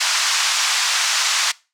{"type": "band-pass noise", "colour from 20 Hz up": "white", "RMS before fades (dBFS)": -19, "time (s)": [0, 1.52], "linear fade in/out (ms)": 10, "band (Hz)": [910, 6800], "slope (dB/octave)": 24, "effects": ["noise-tail reverb RT60 0.3 s tail -22 dB re dry"]}